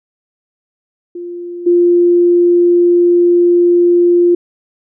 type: tone with level steps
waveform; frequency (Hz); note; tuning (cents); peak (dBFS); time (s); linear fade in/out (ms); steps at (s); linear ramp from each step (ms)
sine; 349.2; F4; 0; -22 / -6; 1.15-4.35; 5; 1.66; 10
effects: none